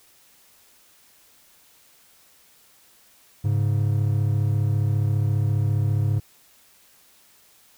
triangle tone pair together, 103.83 / 138.59 Hz, G#2 / C#3, 0 / 0 cents, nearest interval perfect fourth, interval 500 cents, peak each -18 / -23 dBFS, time 3.44-6.2 s, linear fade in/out 10 ms, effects white hiss -56 dBFS RMS until 7.77 s

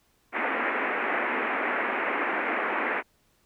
white band-pass noise, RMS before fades -28 dBFS, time 0.32-3.03 s, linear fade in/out 50 ms, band 230 to 2300 Hz, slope 48 dB/octave, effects pink hiss -67 dBFS RMS until 3.45 s

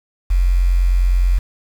sine tone with quantisation, 44.66 Hz, F1, 39 cents sharp, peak -11 dBFS, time 0.3-1.39 s, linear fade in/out 10 ms, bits 6, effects none

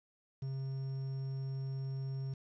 triangle tone with quantisation, 134.4 Hz, C3, 47 cents sharp, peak -34 dBFS, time 0.42-2.34 s, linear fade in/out 5 ms, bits 10, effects resampled to 16000 Hz

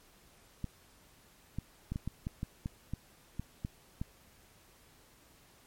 clicks, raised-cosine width 5 ms, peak -23 dBFS, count 12, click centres 0.643 / 1.586 / 1.92 / 1.959 / 2.076 / 2.269 / 2.431 / 2.659 / 2.936 / 3.396 / 3.649 / 4.015 s, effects pink hiss -62 dBFS RMS until 5.66 s + MP3 64 kbps

